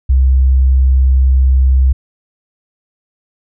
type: tone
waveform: sine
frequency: 65.41 Hz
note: C2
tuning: in tune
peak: -6 dBFS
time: 0.09-1.93 s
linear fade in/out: 10 ms
effects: none